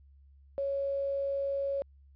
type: tone with quantisation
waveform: sine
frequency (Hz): 554.4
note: C#5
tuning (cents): 0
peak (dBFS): -29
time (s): 0.58-1.82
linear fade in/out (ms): 0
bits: 9
effects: added 69 Hz sine -55 dBFS peak until 2.15 s + resampled to 11025 Hz